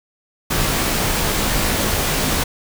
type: noise with comb filter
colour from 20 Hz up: pink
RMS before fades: -19 dBFS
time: 0.5-2.44 s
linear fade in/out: 10 ms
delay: 17 ms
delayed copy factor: -0.5
effects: none